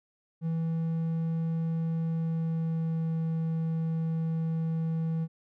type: tone with pitch glide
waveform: triangle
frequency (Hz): 163.6 to 162.38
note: E3 to E3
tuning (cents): -13 to -26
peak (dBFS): -25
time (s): 0.41-5.28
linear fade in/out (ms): 50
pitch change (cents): -13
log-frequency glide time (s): 2.02-3.15
effects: none